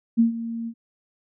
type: tone with ADSR envelope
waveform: sine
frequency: 230 Hz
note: A#3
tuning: 23 cents flat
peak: -12 dBFS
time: 0.17-0.74 s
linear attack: 27 ms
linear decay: 120 ms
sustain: -15 dB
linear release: 66 ms
effects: none